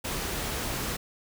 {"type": "noise", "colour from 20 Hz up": "pink", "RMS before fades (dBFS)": -32, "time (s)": [0.04, 0.97], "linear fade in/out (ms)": 10, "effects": []}